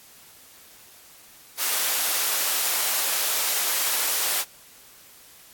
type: high-pass noise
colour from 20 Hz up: white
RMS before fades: -24 dBFS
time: 1.57-4.45 s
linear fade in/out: 50 ms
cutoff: 510 Hz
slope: 12 dB/octave
effects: white hiss -50 dBFS RMS until 5.53 s + AAC 64 kbps